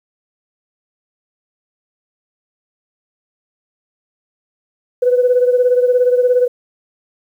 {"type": "beating tone pair", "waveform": "sine", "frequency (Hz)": [493.9, 510.9], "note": ["B4", "C5"], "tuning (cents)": [0, -41], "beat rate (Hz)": 17, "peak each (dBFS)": [-10, -16], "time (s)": [5.02, 6.48], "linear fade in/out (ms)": 10, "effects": ["tanh soft clip ceiling -3 dBFS", "8-bit"]}